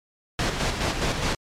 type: noise with tremolo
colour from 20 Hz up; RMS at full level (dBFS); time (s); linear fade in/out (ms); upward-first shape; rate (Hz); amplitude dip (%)
pink; -23; 0.39-1.35; 2; square; 4.8; 45
effects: low-pass 6000 Hz 12 dB/octave + MP3 96 kbps